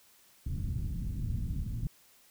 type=low-pass noise; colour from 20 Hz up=pink; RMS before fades=-34 dBFS; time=0.46-1.87 s; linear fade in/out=2 ms; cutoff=190 Hz; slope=24 dB/octave; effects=white hiss -62 dBFS RMS until 2.3 s